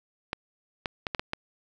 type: clicks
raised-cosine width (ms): 0.3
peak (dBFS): -13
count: 6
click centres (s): 0.331 / 0.858 / 1.068 / 1.148 / 1.195 / 1.334
effects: none